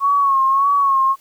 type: tone with vibrato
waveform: sine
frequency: 1100 Hz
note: C#6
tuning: 14 cents flat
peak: -12 dBFS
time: 0-1.16 s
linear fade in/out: 50 ms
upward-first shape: sine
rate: 1.7 Hz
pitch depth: 54 cents each way
effects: white hiss -53 dBFS RMS until 1.2 s